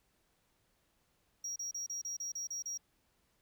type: tone bursts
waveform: triangle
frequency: 5670 Hz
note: F8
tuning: 25 cents sharp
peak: -36 dBFS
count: 9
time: 1.44-2.776 s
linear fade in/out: 5 ms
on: 120 ms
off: 32 ms
effects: pink hiss -75 dBFS RMS until 3.41 s

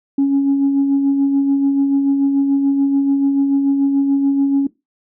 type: tone with tremolo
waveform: sine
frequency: 277.2 Hz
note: C#4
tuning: in tune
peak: -9 dBFS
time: 0.18-4.67 s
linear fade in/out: 5 ms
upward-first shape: sine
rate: 6.9 Hz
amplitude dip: 40%
effects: noise-tail reverb RT60 0.2 s tail -19 dB re dry + tanh soft clip ceiling -8 dBFS

